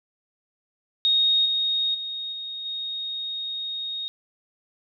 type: tone with level steps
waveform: sine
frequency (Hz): 3729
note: A#7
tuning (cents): 0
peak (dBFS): -17 / -21 / -29 / -31 / -28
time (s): 1.05-4.08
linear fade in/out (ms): 0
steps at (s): 1.45 / 1.94 / 2.32 / 2.65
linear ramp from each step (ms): 10
effects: none